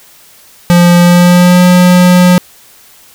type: tone with pitch glide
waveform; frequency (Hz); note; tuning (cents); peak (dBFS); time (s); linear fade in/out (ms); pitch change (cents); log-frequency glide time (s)
square; 174.61 to 179.62; F3 to F3; 0 to +49; -3; 0.7-2.38; 0; +49; 0.99-1.62
effects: white hiss -40 dBFS RMS until 3.14 s